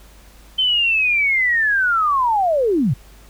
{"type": "linear sweep", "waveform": "sine", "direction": "down", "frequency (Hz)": [3100, 104.8], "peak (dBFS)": -14, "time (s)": [0.58, 2.94], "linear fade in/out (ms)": 10, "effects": ["added 50 Hz sine -44 dBFS peak until 3.29 s", "pink hiss -49 dBFS RMS until 3.29 s"]}